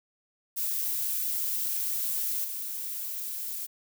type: noise with level steps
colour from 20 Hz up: violet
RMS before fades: -30 / -35 dBFS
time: 0.56-3.67 s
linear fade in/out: 20 ms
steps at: 2.44 s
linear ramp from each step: 5 ms
effects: none

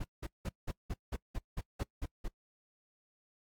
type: noise bursts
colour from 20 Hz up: brown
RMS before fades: -36 dBFS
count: 11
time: 0-2.284 s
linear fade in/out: 10 ms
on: 44 ms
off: 180 ms
effects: noise-tail reverb RT60 0.1 s tail -23 dB re dry + AAC 64 kbps

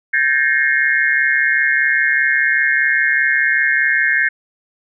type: tone cluster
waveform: sine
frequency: 1576 / 1721 / 1844 / 2147 Hz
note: G6 / A6 / A#6 / C7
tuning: +9 / -39 / -19 / +44 cents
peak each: -18 dBFS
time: 0.13-4.29 s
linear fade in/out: 10 ms
effects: none

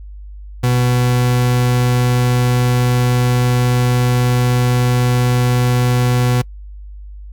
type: tone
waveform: 40% pulse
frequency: 123.7 Hz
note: B2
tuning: 3 cents sharp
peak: -11 dBFS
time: 0.63-6.42 s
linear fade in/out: 10 ms
effects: noise-tail reverb RT60 0.1 s tail -25 dB re dry + added 50 Hz sine -30 dBFS peak until 7.32 s

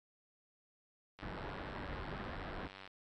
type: click train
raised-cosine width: 0.3 ms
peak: -35 dBFS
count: 163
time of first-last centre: 1.19-2.876 s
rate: 96.1 Hz
type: low-pass noise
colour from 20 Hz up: pink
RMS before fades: -45 dBFS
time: 1.22-2.68 s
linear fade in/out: 10 ms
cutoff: 1900 Hz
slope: 48 dB/octave
effects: AAC 32 kbps

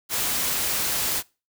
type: noise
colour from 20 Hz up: white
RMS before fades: -25 dBFS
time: 0.09-1.23 s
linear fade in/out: 50 ms
effects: noise-tail reverb RT60 0.3 s tail -23 dB re dry

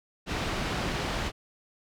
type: low-pass noise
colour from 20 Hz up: pink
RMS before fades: -31 dBFS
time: 0.26-1.32 s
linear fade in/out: 50 ms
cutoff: 4300 Hz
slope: 12 dB/octave
effects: none

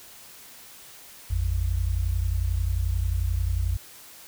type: tone pair together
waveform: sine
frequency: 55.14 / 86.4 Hz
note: A1 / F2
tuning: +4 / -18 cents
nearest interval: minor sixth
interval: 778 cents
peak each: -25 dBFS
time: 1.3-3.77 s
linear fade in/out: 10 ms
effects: white hiss -47 dBFS RMS until 4.27 s

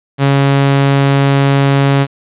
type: tone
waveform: sawtooth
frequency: 138.7 Hz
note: C#3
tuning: 1 cent sharp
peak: -4 dBFS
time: 0.18-2.07 s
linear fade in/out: 50 ms
effects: resampled to 8000 Hz + 7-bit

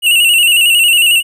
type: tone with vibrato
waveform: square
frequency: 2800 Hz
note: F7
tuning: 4 cents sharp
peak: -7 dBFS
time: 0.02-1.23 s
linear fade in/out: 50 ms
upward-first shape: square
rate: 11 Hz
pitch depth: 56 cents each way
effects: none

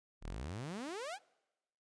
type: exponential sweep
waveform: sawtooth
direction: up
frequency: 32.45 to 876 Hz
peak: -37 dBFS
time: 0.21-1.19 s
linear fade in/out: 50 ms
effects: noise-tail reverb RT60 1.0 s tail -24 dB re dry + resampled to 22050 Hz

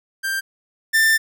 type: tone pair in turn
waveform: 45% pulse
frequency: 1580 / 1785.2 Hz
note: G6 / A6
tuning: +13 / +25 cents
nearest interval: major second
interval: 212 cents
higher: second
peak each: -21 / -13 dBFS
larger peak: second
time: 0.23-0.41 / 0.93-1.18 s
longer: second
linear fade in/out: 20 ms
effects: none

